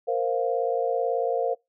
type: chord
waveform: sine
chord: Bb suspended second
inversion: none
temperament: just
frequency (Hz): 466.2 / 524.4 / 699.2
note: Bb4 / C5 / F5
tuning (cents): 0 / +4 / +2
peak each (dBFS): -26 / -27 / -28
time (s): 0.07-1.55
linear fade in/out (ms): 20
effects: noise-tail reverb RT60 0.2 s tail -25 dB re dry